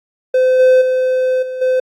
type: tone with level steps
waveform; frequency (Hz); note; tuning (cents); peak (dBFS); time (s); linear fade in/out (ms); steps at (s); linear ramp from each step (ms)
triangle; 513; C5; -34; -7 / -4 / -10 / -19 / -9; 0.34-1.8; 5; 0.59 / 0.81 / 1.42 / 1.61; 10
effects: AAC 64 kbps